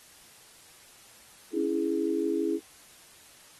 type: chord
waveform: sine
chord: C# minor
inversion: none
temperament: equal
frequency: 277.2 / 329.6 / 415.3 Hz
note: C#4 / E4 / G#4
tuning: 0 / 0 / 0 cents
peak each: -32 / -28 / -30 dBFS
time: 1.52-2.6 s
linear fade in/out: 50 ms
effects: white hiss -54 dBFS RMS until 3.59 s + AAC 32 kbps